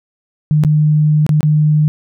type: tone with dropouts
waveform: sine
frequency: 151.9 Hz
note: D#3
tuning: 41 cents flat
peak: -8 dBFS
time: 0.51-1.88 s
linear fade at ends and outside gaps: 0 ms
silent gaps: 0.637-0.648 / 1.265-1.292 / 1.407-1.43 s
effects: none